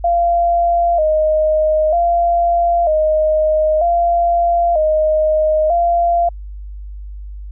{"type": "tone with vibrato", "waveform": "sine", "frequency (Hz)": 654, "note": "E5", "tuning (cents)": -14, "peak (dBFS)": -11, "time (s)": [0.04, 6.29], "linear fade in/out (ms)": 5, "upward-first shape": "square", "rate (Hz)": 0.53, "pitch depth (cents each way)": 91, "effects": ["added 50 Hz sine -27 dBFS peak until 7.51 s"]}